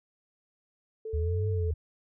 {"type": "tone with vibrato", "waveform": "sine", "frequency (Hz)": 437.8, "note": "A4", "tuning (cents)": -9, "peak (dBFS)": -34, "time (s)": [1.05, 1.71], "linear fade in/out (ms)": 5, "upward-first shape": "sine", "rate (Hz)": 4.7, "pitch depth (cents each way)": 19}
{"type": "linear two-way sweep", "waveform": "sine", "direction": "up then down", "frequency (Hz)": [73.42, 100.5, 77.1], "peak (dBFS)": -26, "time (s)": [1.13, 1.74], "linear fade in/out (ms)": 10, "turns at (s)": 1.47}
{"effects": []}